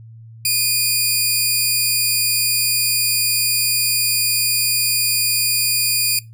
15% pulse tone pair together, 2458 / 4640 Hz, D#7 / D8, -22 / -22 cents, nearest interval major seventh, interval 1100 cents, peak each -12 dBFS, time 0.45-6.19 s, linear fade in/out 2 ms, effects noise-tail reverb RT60 0.2 s tail -19 dB re dry + added 113 Hz sine -37 dBFS peak until 6.33 s

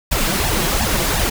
pink noise with flanger, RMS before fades -18 dBFS, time 0.11-1.3 s, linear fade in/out 10 ms, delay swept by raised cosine 1.1 to 6.1 ms, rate 2.8 Hz, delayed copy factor +0.85, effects none

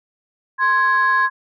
sine tone pair together, 1048.3 / 1664 Hz, C6 / G#6, +3 / +3 cents, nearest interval minor sixth, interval 800 cents, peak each -15 dBFS, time 0.58-1.3 s, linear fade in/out 50 ms, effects tanh soft clip ceiling -8 dBFS

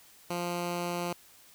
10% pulse tone, 174.61 Hz, F3, in tune, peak -23 dBFS, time 0.3-1.13 s, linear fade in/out 5 ms, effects white hiss -57 dBFS RMS until 1.54 s

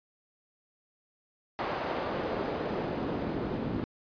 pink noise with band-pass filter sweep, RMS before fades -33 dBFS, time 1.59-3.84 s, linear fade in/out 0 ms, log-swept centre 730 to 240 Hz, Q 0.95, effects resampled to 11025 Hz

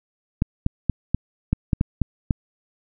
clicks, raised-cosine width 5 ms, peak -6 dBFS, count 9, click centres 0.421 / 0.664 / 0.897 / 1.146 / 1.53 / 1.732 / 1.811 / 2.017 / 2.308 s, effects none

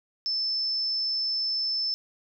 sine tone, 5274 Hz, E8, in tune, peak -25 dBFS, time 0.26-1.94 s, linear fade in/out 0 ms, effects none

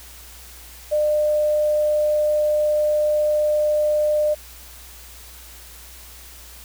sine tone, 602 Hz, D5, 43 cents sharp, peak -16 dBFS, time 0.91-4.35 s, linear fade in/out 20 ms, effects added 60 Hz sine -44 dBFS peak until 6.64 s + white hiss -43 dBFS RMS until 6.64 s

